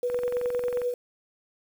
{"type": "tone with tremolo", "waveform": "sine", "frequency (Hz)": 490, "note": "B4", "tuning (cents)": -14, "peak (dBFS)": -23, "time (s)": [0.03, 0.94], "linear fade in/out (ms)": 2, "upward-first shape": "sine", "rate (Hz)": 9.8, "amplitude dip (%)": 45}
{"type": "click train", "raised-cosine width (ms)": 0.5, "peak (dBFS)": -23, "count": 17, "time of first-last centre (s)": [0.1, 0.817], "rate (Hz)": 22.3}
{"effects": ["8-bit"]}